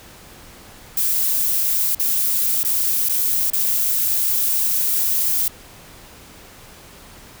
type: noise with dropouts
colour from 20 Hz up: violet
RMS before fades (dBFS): -19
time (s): 0.97-5.48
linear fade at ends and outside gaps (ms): 2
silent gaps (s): 1.949-1.996 / 2.632-2.648 / 3.087-3.095 / 3.502-3.533
effects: pink hiss -43 dBFS RMS until 7.4 s